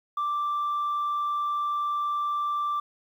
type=tone; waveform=sine; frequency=1174.7 Hz; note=D6; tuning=in tune; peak=-23 dBFS; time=0.17-2.8 s; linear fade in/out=5 ms; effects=tanh soft clip ceiling -23 dBFS + 10-bit